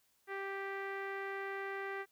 sawtooth tone with low-pass filter, 392 Hz, G4, in tune, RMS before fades -41 dBFS, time 0.27-2.06 s, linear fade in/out 50 ms, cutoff 1900 Hz, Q 3.6, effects white hiss -74 dBFS RMS until 2.11 s

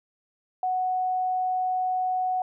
sine tone, 740 Hz, F#5, in tune, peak -23 dBFS, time 0.63-2.42 s, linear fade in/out 2 ms, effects none

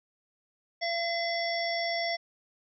harmonic tone with a mistuned harmonic, 679 Hz, F5, 49 cents flat, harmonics 1 / 3 / 5 / 7 / 8, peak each -31 / -33 / -41 / -42 / -35 dBFS, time 0.81-2.17 s, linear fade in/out 20 ms, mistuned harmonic 7, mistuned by -58 cents, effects none

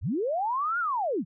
sine linear two-way sweep, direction up then down, 51.91 to 1459 to 129.8 Hz, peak -25 dBFS, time 0.01-1.25 s, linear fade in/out 50 ms, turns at 0.79 s, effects none

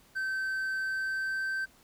triangle tone with pitch glide, 1545 to 1554.8 Hz, G6 to G6, -26 to -15 cents, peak -28 dBFS, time 0.15-1.66 s, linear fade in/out 20 ms, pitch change +11 cents, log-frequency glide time 0.77-1.54 s, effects pink hiss -61 dBFS RMS until 1.83 s

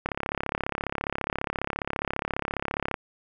click train, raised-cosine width 0.5 ms, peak -12 dBFS, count 101, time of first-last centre 0.06-2.942 s, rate 34.7 Hz, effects none

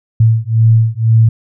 sine beating tone pair, 111.7 / 113.7 Hz, A2 / A#2, +27 / -43 cents, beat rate 2 Hz, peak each -10 dBFS, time 0.2-1.29 s, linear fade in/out 5 ms, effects none

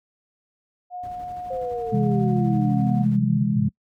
sine tone with pitch glide, 721 to 726.4 Hz, F#5 to F#5, -45 to -32 cents, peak -30 dBFS, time 0.9-3.06 s, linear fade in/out 50 ms, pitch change +13 cents, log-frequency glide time 2.35-2.53 s
brown noise with tremolo, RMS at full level -40 dBFS, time 1.03-3.17 s, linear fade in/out 5 ms, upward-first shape square, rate 12 Hz, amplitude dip 40%
sine linear sweep, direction down, 531 to 92.3 Hz, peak -26 dBFS, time 1.5-3.69 s, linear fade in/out 10 ms
sine chord, C augmented, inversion none, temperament equal with one note detuned, 130.81 / 164.81 / 205.9 Hz, C3 / E3 / G#3, 0 / 0 / -15 cents, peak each -22 / -26 / -21 dBFS, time 1.92-3.69 s, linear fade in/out 10 ms
effects noise-tail reverb RT60 0.1 s tail -26 dB re dry + high-pass 60 Hz 12 dB/octave

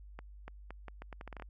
accelerating click train, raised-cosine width 0.5 ms, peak -30 dBFS, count 12, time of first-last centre 0.19-1.422 s, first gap 290 ms, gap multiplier 0.78, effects added 50 Hz sine -49 dBFS peak until 1.49 s

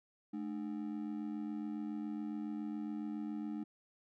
triangle ring-modulated tone, 258.2 Hz, C4, 23 cents flat, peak -33 dBFS, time 0.33-3.64 s, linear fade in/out 10 ms, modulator 43.6 Hz, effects none

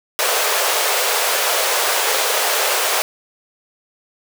pink high-pass noise, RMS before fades -18 dBFS, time 0.19-3.02 s, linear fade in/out 0 ms, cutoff 430 Hz, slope 48 dB/octave, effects none

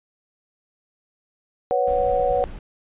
sine chord, B suspended second, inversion none, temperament just, 493.9 / 555.6 / 740.8 Hz, B4 / C#5 / F#5, 0 / +4 / +2 cents, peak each -22 dBFS, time 1.71-2.44 s, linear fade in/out 0 ms
brown noise, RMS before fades -34 dBFS, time 1.87-2.59 s, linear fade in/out 2 ms
effects resampled to 8000 Hz

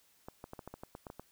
clicks, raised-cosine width 1 ms, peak -30 dBFS, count 11, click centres 0.285 / 0.441 / 0.534 / 0.592 / 0.676 / 0.74 / 0.835 / 0.951 / 1.068 / 1.101 / 1.196 s, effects white hiss -68 dBFS RMS until 1.31 s

